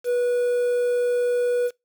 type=tone with quantisation; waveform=triangle; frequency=488 Hz; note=B4; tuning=21 cents flat; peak=-17 dBFS; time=0.04-1.71 s; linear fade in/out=50 ms; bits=7; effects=noise-tail reverb RT60 0.2 s tail -24 dB re dry